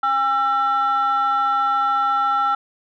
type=tone pair together; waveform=sine; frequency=809 / 1343 Hz; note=G#5 / E6; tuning=-46 / +32 cents; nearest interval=major sixth; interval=878 cents; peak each=-19 / -16 dBFS; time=0.03-2.55 s; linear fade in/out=5 ms; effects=tanh soft clip ceiling -13 dBFS